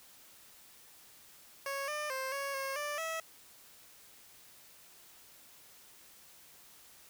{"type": "tone with pitch steps", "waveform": "15% pulse", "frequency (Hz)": [552, 600, 527, 555, 541, 589, 649], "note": ["C#5", "D5", "C5", "C#5", "C#5", "D5", "E5"], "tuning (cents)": [-7, 37, 12, 2, -42, 5, -27], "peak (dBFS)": -29, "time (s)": [1.66, 3.2], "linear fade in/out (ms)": 2, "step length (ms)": 220, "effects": ["white hiss -58 dBFS RMS until 7.09 s"]}